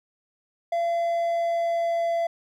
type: tone with pitch glide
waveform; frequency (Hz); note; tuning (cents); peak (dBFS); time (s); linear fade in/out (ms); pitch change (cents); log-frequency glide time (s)
triangle; 681 to 675.5; F5 to E5; -44 to +42; -20; 0.72-2.27; 5; -14; 0.83-2.15
effects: none